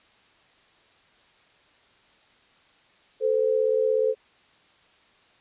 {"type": "tone pair together", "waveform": "sine", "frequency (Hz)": [440, 516.8], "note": ["A4", "C5"], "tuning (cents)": [0, -21], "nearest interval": "minor third", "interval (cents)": 279, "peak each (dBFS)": [-22, -23], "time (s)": [3.2, 4.15], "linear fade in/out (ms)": 50, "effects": ["white hiss -59 dBFS RMS until 5.4 s", "resampled to 8000 Hz"]}